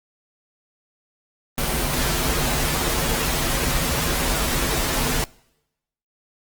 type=noise with comb filter; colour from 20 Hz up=pink; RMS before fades=-22 dBFS; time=1.58-5.24 s; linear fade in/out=0 ms; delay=10 ms; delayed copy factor=-0.95; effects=noise-tail reverb RT60 0.9 s tail -25 dB re dry + Opus 24 kbps